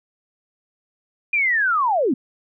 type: linear sweep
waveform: sine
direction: down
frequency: 2446 to 218 Hz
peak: -16 dBFS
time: 1.33-2.14 s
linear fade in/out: 5 ms
effects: none